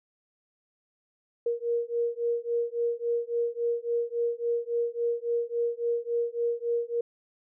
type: beating tone pair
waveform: sine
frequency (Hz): 469.4 / 473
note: A#4 / A#4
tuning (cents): +12 / +25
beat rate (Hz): 3.6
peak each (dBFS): -29 / -29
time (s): 1.46-7.01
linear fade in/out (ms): 5
effects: none